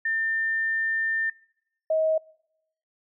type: tone pair in turn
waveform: sine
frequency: 1800 / 634 Hz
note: A6 / D#5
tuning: +39 / +32 cents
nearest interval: octave + tritone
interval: 1807 cents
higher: first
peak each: -23 / -20 dBFS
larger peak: second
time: 0.05-1.3 / 1.9-2.18 s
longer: first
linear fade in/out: 5 ms
effects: noise-tail reverb RT60 0.8 s tail -25 dB re dry